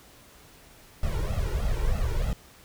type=noise with flanger; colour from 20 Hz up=brown; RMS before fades=-26 dBFS; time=1.03-2.33 s; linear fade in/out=2 ms; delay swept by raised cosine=1.5 to 2.15 ms; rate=3.2 Hz; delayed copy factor=+0.95; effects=pink hiss -53 dBFS RMS until 2.64 s